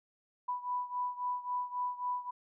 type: beating tone pair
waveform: sine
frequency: 987.8 / 991.5 Hz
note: B5 / B5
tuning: 0 / +7 cents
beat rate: 3.7 Hz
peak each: -35 / -38 dBFS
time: 0.48-2.31 s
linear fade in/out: 10 ms
effects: none